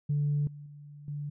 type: tone with level steps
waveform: sine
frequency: 145.9 Hz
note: D3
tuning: 11 cents flat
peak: -24 / -42 / -45 / -33 dBFS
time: 0.09-1.3 s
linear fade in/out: 10 ms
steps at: 0.47 / 0.66 / 1.08 s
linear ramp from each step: 2 ms
effects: tanh soft clip ceiling -21 dBFS